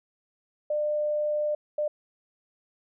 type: tone bursts at uneven times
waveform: sine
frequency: 599 Hz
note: D5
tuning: 34 cents sharp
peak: -24 dBFS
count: 2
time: 0.7-1.55 / 1.78-1.88 s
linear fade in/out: 5 ms
effects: none